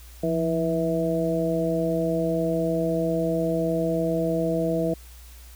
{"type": "harmonic tone with a mistuned harmonic", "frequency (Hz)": 163.1, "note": "E3", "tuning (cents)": -18, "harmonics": [1, 2, 3, 4], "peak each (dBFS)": [-27, -27, -27, -27], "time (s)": [0.23, 4.94], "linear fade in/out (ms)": 5, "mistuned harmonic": 1, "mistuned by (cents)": 72, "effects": ["added 60 Hz sine -43 dBFS peak until 5.55 s", "white hiss -51 dBFS RMS until 5.55 s"]}